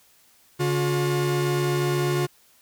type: tone pair together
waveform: 45% pulse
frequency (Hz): 142.3 / 358.6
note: C#3 / F4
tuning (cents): +46 / +46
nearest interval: octave + major third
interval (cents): 1600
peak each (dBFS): -24 / -24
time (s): 0.59-2.27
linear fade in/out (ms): 20
effects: white hiss -58 dBFS RMS until 2.61 s